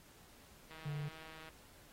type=click train; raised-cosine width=0.3 ms; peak=-38 dBFS; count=125; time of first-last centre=0.71-1.49 s; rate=159 Hz
type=tone; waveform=triangle; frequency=146.83 Hz; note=D3; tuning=in tune; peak=-36 dBFS; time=0.85-1.09 s; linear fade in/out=10 ms
effects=pink hiss -62 dBFS RMS until 1.92 s + AAC 48 kbps